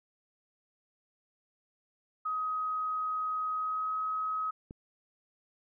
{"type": "tone with pitch glide", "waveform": "sine", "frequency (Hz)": [1261, 1272], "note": ["D#6", "D#6"], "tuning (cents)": [23, 38], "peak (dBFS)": -30, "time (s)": [2.25, 4.51], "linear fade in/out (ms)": 10, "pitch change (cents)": 15, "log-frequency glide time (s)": [3.55, 3.95]}
{"type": "click", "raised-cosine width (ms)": 3, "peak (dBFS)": -31, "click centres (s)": 4.709}
{"effects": []}